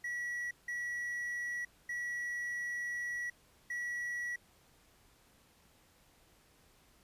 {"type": "tone bursts at uneven times", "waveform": "triangle", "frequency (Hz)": 1934, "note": "B6", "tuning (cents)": -37, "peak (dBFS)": -34, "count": 4, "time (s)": [[0.04, 0.51], [0.68, 1.65], [1.89, 3.3], [3.7, 4.36]], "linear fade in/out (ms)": 5, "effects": ["pink hiss -66 dBFS RMS until 7.03 s", "resampled to 32000 Hz"]}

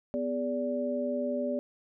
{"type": "tone cluster", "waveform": "sine", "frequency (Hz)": [248.7, 411.1, 580], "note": ["B3", "G#4", "D5"], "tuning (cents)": [12, -18, -22], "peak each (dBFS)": [-32, -37, -31], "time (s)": [0.14, 1.59], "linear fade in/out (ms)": 0, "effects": []}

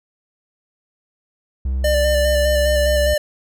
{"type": "tone", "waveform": "triangle", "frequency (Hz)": 65.41, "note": "C2", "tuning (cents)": 0, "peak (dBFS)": -16, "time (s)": [1.65, 3.14], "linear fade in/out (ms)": 5}
{"type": "tone with vibrato", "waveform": "square", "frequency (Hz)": 594, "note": "D5", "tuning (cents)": 20, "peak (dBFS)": -16, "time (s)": [1.84, 3.18], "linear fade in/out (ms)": 5, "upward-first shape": "square", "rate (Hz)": 4.9, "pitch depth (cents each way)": 18}
{"effects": []}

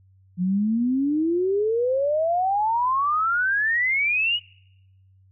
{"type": "exponential sweep", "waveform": "sine", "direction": "up", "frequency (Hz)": [174.61, 2960], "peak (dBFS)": -19, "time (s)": [0.37, 4.4], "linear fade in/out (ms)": 50, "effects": ["noise-tail reverb RT60 0.9 s tail -25 dB re dry", "added 95 Hz sine -53 dBFS peak until 5.31 s"]}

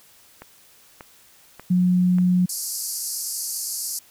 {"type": "click train", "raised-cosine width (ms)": 0.5, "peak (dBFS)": -23, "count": 4, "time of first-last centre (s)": [0.42, 2.185], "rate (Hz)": 1.7}
{"type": "tone", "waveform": "sine", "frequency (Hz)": 180.5, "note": "F#3", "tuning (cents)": -43, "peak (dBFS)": -15, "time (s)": [1.7, 2.46], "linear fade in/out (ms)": 10}
{"type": "band-pass noise", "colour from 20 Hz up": "white", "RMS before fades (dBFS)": -29, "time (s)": [2.49, 3.99], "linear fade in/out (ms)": 5, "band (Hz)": [4500, 13000], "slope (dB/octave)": 96}
{"effects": ["white hiss -53 dBFS RMS until 4.1 s"]}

